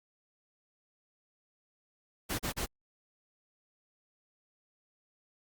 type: noise bursts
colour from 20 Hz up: pink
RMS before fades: -34 dBFS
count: 3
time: 2.29-2.664 s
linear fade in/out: 20 ms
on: 100 ms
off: 37 ms
effects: Opus 48 kbps